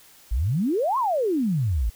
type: exponential two-way sweep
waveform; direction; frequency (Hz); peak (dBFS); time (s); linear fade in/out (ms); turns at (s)
sine; up then down; 49 to 1108.7 to 49; -20; 0.31-1.9; 10; 0.98
effects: white hiss -52 dBFS RMS until 1.95 s